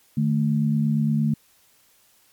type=tone pair together; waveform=sine; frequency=151 / 219.7 Hz; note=D3 / A3; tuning=+48 / -2 cents; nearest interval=tritone; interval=650 cents; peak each=-21 dBFS; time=0.17-1.34 s; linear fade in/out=5 ms; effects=white hiss -59 dBFS RMS until 2.32 s + MP3 96 kbps